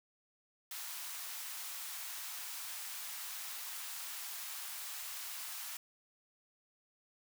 white high-pass noise, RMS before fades -44 dBFS, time 0.71-5.77 s, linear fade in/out 2 ms, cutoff 790 Hz, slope 24 dB/octave, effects none

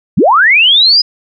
sine linear sweep, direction up, 110 to 5050 Hz, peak -4 dBFS, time 0.17-1.02 s, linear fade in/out 10 ms, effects none

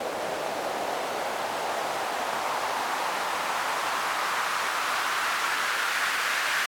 white noise with band-pass filter sweep, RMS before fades -29 dBFS, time 0-6.66 s, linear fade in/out 5 ms, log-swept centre 570 to 1600 Hz, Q 2, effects AAC 64 kbps

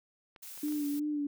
clicks, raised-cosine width 0.3 ms, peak -36 dBFS, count 4, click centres 0.362 / 0.577 / 0.683 / 0.723 s
blue noise, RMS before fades -46 dBFS, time 0.42-1 s, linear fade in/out 10 ms
sine tone with vibrato, 293.7 Hz, D4, in tune, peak -30 dBFS, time 0.63-1.27 s, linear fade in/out 5 ms, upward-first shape sine, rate 2.8 Hz, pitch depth 38 cents each way
effects none

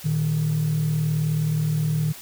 sine tone pair together, 115 / 154.08 Hz, A#2 / D#3, -23 / -17 cents, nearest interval perfect fourth, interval 506 cents, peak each -26 / -19 dBFS, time 0.04-2.13 s, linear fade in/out 20 ms, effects tanh soft clip ceiling -16 dBFS + white hiss -41 dBFS RMS until 2.21 s

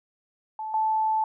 sine tone pair in turn, 871 / 874.2 Hz, A5 / A5, -18 / -11 cents, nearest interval unison, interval 7 cents, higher second, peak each -30 / -21 dBFS, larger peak second, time 0.59-0.74 / 0.74-1.24 s, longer second, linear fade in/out 2 ms, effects none

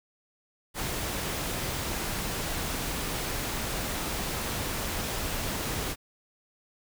pink noise, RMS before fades -32 dBFS, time 0.74-5.96 s, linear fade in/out 50 ms, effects none

